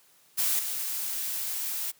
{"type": "noise with level steps", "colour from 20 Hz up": "blue", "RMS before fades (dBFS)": [-26, -32], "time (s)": [0.37, 1.92], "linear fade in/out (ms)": 20, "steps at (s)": 0.59, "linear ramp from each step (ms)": 2, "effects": ["white hiss -61 dBFS RMS until 1.99 s", "high-pass 100 Hz 12 dB/octave"]}